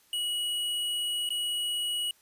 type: tone with dropouts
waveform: square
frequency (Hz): 2916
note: F#7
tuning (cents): -26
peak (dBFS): -29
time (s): 0.13-2.11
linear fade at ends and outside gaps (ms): 2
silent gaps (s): 1.291-1.304
effects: white hiss -63 dBFS RMS until 2.21 s + resampled to 32000 Hz